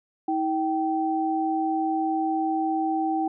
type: tone pair together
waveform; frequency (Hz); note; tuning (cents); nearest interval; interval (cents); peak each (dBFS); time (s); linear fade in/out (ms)
sine; 320.4 / 775.4; E4 / G5; -49 / -19; octave + minor third; 1530; -25; 0.28-3.28; 5
effects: none